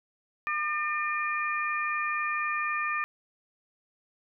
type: harmonic tone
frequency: 602 Hz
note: D5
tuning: 43 cents sharp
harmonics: 2 / 3 / 4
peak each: -30 / -32 / -33 dBFS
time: 0.47-3.04 s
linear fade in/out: 0 ms
effects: none